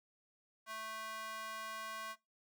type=tone with high-pass filter; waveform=square; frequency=220 Hz; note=A3; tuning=in tune; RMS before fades=-45 dBFS; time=0.66-2.16 s; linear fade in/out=50 ms; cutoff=1100 Hz; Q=1.8; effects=noise-tail reverb RT60 0.2 s tail -20 dB re dry